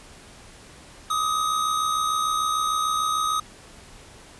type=tone pair together; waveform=square; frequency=1193.3 / 1260 Hz; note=D6 / D#6; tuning=+27 / +21 cents; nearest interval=minor second; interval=94 cents; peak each=-31 / -23 dBFS; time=1.1-3.4 s; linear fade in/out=5 ms; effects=pink hiss -47 dBFS RMS until 4.39 s + resampled to 24000 Hz